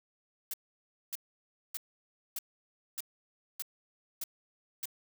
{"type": "noise bursts", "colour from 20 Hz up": "blue", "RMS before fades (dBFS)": -37, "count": 8, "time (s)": [0.51, 4.856], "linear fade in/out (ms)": 2, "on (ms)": 27, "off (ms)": 590, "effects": []}